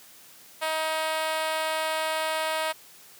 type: tone with high-pass filter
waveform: 5% pulse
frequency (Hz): 316.1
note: D#4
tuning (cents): +27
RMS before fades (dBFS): -28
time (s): 0.61-2.73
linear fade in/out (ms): 20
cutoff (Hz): 720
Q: 4.1
effects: white hiss -51 dBFS RMS until 3.19 s + high-pass 100 Hz 12 dB/octave